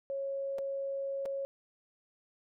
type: tone with dropouts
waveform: sine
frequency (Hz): 549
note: C#5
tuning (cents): -17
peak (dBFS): -33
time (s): 0.1-1.45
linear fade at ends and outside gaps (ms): 0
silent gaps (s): 0.584-0.588 / 1.255-1.259
effects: none